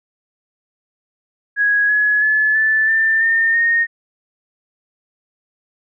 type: tone with pitch steps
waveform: sine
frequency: 1661.2 / 1691.2 / 1721.8 / 1752.9 / 1784.5 / 1816.8 / 1849.6 Hz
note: G#6 / G#6 / A6 / A6 / A6 / A#6 / A#6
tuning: 0 / +31 / -38 / -7 / +24 / -45 / -14 cents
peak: -12 dBFS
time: 1.56-3.87 s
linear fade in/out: 50 ms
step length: 330 ms
effects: none